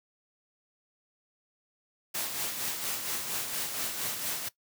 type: noise with tremolo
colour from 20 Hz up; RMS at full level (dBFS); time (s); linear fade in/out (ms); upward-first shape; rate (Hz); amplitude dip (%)
white; -32; 2.14-4.49; 10; sine; 4.3; 45
effects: noise-tail reverb RT60 0.1 s tail -19 dB re dry + high-pass 100 Hz 12 dB/octave